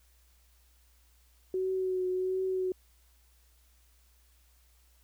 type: tone with vibrato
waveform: sine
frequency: 372.2 Hz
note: F#4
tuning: 10 cents sharp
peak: -28 dBFS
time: 1.54-2.72 s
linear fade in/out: 2 ms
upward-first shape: triangle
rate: 1.4 Hz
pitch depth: 27 cents each way
effects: added 60 Hz sine -62 dBFS peak until 5.03 s + white hiss -68 dBFS RMS until 5.03 s